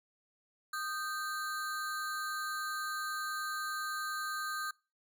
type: ring-modulated tone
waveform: square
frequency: 1396.9 Hz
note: F6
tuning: in tune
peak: -33 dBFS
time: 0.73-4.71 s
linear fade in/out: 5 ms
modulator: 165 Hz
effects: noise-tail reverb RT60 0.3 s tail -24 dB re dry